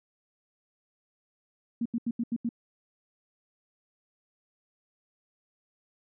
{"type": "tone bursts", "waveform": "sine", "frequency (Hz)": 234.1, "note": "A#3", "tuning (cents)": 8, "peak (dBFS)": -26, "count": 6, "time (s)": [1.81, 2.491], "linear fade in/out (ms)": 5, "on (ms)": 46, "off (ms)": 81, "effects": []}